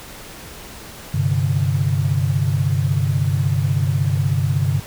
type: chord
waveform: sine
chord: G suspended fourth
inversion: none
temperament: just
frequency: 98 / 130.67 / 147 Hz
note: G2 / C3 / D3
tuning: 0 / -2 / +2 cents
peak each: -20 dBFS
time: 1.14-4.8 s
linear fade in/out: 5 ms
effects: pink hiss -37 dBFS RMS until 4.86 s